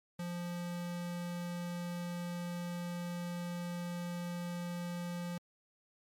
square tone, 174.6 Hz, F3, in tune, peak -38 dBFS, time 0.19-5.38 s, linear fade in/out 5 ms, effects MP3 64 kbps

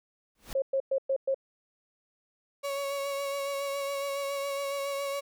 pink noise with exponential growth, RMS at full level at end -37 dBFS, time 0.35-0.53 s, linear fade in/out 2 ms, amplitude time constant 37 ms
sine tone bursts, 539 Hz, C#5, 49 cents flat, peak -24 dBFS, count 5, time 0.55-1.345 s, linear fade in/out 5 ms, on 71 ms, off 110 ms
35% pulse tone with vibrato, 558 Hz, C#5, 11 cents sharp, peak -29 dBFS, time 2.63-5.21 s, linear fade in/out 20 ms, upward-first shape sine, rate 7.2 Hz, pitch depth 20 cents each way
effects none

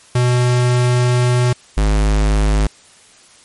square tone pair in turn, 123.47 / 51.91 Hz, B2 / G#1, 0 / 0 cents, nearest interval octave + minor third, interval 1500 cents, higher first, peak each -12 dBFS, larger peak neither, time 0.15-1.53 / 1.77-2.67 s, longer first, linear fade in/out 5 ms, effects white hiss -46 dBFS RMS until 3.44 s + MP3 48 kbps

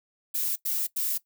violet noise bursts, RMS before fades -28 dBFS, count 3, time 0.34-1.18 s, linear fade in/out 10 ms, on 220 ms, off 90 ms, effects noise-tail reverb RT60 0.1 s tail -18 dB re dry

